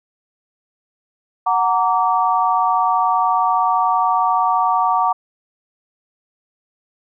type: chord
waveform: sine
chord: Gb augmented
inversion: none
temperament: just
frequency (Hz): 740 / 925 / 1156.2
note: Gb5 / Bb5 / D6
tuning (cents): 0 / -14 / -27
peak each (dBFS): -18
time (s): 1.46-5.13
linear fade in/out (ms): 10
effects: none